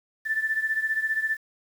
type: beating tone pair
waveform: sine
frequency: 1760 / 1775 Hz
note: A6 / A6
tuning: 0 / +15 cents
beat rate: 15 Hz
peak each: -25 / -29 dBFS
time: 0.25-1.37 s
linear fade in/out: 20 ms
effects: 8-bit